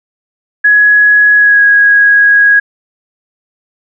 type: tone with pitch glide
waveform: sine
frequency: 1678 to 1653 Hz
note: G#6 to G#6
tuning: +17 to -9 cents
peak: -3 dBFS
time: 0.64-2.6 s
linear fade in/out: 10 ms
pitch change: -26 cents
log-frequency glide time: 1.36-1.63 s
effects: none